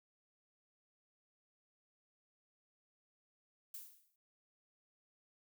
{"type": "noise with exponential decay", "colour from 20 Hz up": "violet", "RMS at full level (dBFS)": -45, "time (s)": [3.74, 4.16], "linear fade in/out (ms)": 2, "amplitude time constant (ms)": 91, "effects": []}